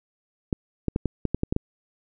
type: clicks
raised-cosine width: 3 ms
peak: -10 dBFS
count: 9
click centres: 0.528 / 0.883 / 0.961 / 1.057 / 1.253 / 1.346 / 1.434 / 1.525 / 1.564 s
effects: none